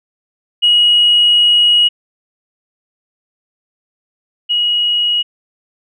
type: tone pair in turn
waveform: sine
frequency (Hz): 2900 / 2900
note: F#7 / F#7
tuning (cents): -35 / -35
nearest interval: unison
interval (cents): 0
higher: neither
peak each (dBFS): -6 / -11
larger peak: first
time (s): 0.62-1.89 / 4.49-5.23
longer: first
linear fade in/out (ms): 20
effects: tanh soft clip ceiling -2 dBFS